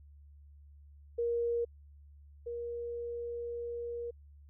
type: tone pair in turn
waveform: sine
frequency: 471.3 / 473.7 Hz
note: A#4 / A#4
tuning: +19 / +28 cents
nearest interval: unison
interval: 9 cents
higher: second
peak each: -29 / -36 dBFS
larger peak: first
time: 1.18-1.65 / 2.46-4.11 s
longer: second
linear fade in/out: 10 ms
effects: added 72 Hz sine -53 dBFS peak until 4.49 s